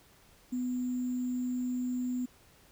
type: tone with sample-and-hold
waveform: sine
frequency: 250 Hz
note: B3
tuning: 21 cents sharp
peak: -30 dBFS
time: 0.52-2.26 s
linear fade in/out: 10 ms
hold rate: 7350 Hz
effects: pink hiss -61 dBFS RMS until 2.71 s